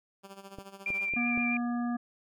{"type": "tone with tremolo", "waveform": "10% pulse", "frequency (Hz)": 195.9, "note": "G3", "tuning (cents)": -1, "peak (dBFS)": -35, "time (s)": [0.23, 1.1], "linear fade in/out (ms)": 20, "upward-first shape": "sine", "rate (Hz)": 14, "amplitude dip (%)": 75}
{"type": "clicks", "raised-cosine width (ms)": 2, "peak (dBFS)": -28, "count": 4, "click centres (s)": [0.586, 0.904, 1.137, 1.376]}
{"type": "tone with vibrato", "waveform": "sine", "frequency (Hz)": 2372, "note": "D7", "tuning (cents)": 17, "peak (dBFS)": -29, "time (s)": [0.86, 1.57], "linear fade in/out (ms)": 2, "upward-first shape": "sine", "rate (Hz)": 7.7, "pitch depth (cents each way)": 17}
{"type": "harmonic tone", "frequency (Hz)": 240, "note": "B3", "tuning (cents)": -49, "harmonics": [1, 3, 5, 7], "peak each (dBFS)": [-29, -39, -43, -46], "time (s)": [1.16, 1.97], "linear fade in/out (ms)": 10}
{"effects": []}